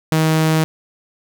sawtooth tone, 158.4 Hz, D#3, 31 cents sharp, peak -9 dBFS, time 0.12-0.64 s, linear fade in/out 0 ms, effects none

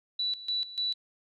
sine tone with tremolo, 3951 Hz, B7, in tune, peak -27 dBFS, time 0.19-0.94 s, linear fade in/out 5 ms, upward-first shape square, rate 3.4 Hz, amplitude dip 80%, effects none

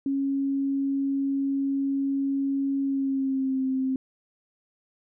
sine tone with pitch glide, 274.9 to 262.8 Hz, C#4 to C4, -14 to +8 cents, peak -23 dBFS, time 0.06-3.96 s, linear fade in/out 2 ms, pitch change -78 cents, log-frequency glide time 2.82-3.65 s, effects none

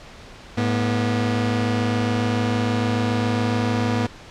sawtooth tone pair together, 107.7 / 242.3 Hz, A2 / B3, -37 / -33 cents, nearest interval octave + major second, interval 1404 cents, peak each -18 dBFS, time 0.57-4.07 s, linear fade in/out 10 ms, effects pink hiss -42 dBFS RMS until 4.3 s + low-pass 5000 Hz 12 dB/octave

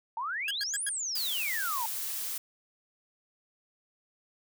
sine exponential two-way sweep, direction up then down, 870 to 10548 to 870 Hz, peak -31 dBFS, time 0.17-1.86 s, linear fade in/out 2 ms, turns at 0.85 s
sawtooth tone bursts, 1644 Hz, G#6, 18 cents flat, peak -28 dBFS, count 4, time 0.48-0.892 s, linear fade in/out 2 ms, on 28 ms, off 100 ms
blue noise, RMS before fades -35 dBFS, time 1.15-2.38 s, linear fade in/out 5 ms
effects none

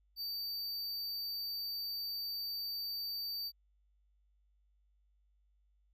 square tone, 4616 Hz, D8, 31 cents flat, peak -38 dBFS, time 0.16-3.52 s, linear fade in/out 50 ms, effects added 50 Hz sine -69 dBFS peak until 5.93 s

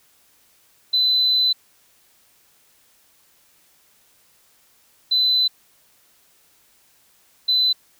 sine tone bursts at uneven times, 4018 Hz, B7, 29 cents sharp, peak -14 dBFS, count 3, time 0.93-1.53 / 5.11-5.48 / 7.48-7.73 s, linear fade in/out 10 ms, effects tanh soft clip ceiling -10 dBFS + white hiss -58 dBFS RMS until 7.99 s

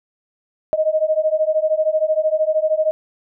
sine beating tone pair, 618 / 631 Hz, D#5 / D#5, -12 / +24 cents, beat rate 13 Hz, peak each -18 dBFS, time 0.73-2.91 s, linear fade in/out 0 ms, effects none

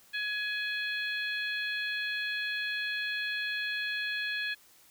harmonic tone, 840 Hz, G#5, 19 cents sharp, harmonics 2 / 3 / 4 / 5, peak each -33 / -37 / -39 / -41 dBFS, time 0.13-4.55 s, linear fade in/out 20 ms, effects white hiss -60 dBFS RMS until 4.9 s

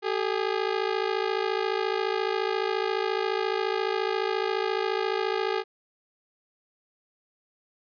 sawtooth ring-modulated tone, 410 Hz, G#4, 22 cents flat, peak -18 dBFS, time 0.02-5.64 s, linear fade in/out 50 ms, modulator 27.2 Hz, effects resampled to 11025 Hz

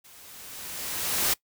white noise with level ramp, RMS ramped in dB -52 to -23 dBFS, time 0.04-1.34 s, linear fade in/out 10 ms, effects noise-tail reverb RT60 0.1 s tail -22 dB re dry

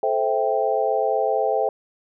sine chord, A minor seventh, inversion none, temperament equal with one note detuned, 435.4 / 523.3 / 659.3 / 784 Hz, A4 / C5 / E5 / G5, -18 / 0 / 0 / 0 cents, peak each -24 dBFS, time 0.03-1.69 s, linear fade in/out 2 ms, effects none

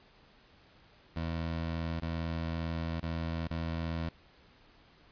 20% pulse tone with dropouts, 82.41 Hz, E2, in tune, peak -28 dBFS, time 1.16-4.09 s, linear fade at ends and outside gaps 5 ms, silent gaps 2-2.021 / 3.002-3.028 / 3.475-3.504 s, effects pink hiss -61 dBFS RMS until 5.11 s + resampled to 11025 Hz

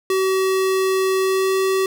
square tone with pitch glide, 380 to 382.2 Hz, F#4 to G4, +46 to -44 cents, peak -17 dBFS, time 0.1-1.86 s, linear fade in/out 2 ms, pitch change +10 cents, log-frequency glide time 1.2-1.55 s, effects none

